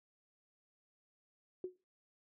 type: tone with exponential decay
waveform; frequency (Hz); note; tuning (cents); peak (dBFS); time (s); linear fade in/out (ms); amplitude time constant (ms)
sine; 367.1; F#4; -14; -34; 1.64-1.76; 2; 26
effects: noise-tail reverb RT60 0.4 s tail -25 dB re dry